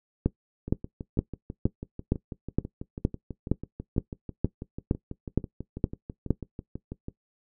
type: two click trains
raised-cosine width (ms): 3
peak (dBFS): -22 / -9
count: 40 / 14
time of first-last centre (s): 0.68-7.084 / 0.26-6.307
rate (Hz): 6.09 / 2.15
effects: noise-tail reverb RT60 0.1 s tail -18 dB re dry